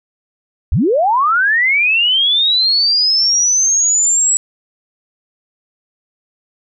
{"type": "linear sweep", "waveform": "sine", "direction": "up", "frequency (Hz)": [46.24, 7830], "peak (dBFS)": -10, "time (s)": [0.72, 4.37], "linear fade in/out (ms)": 0, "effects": []}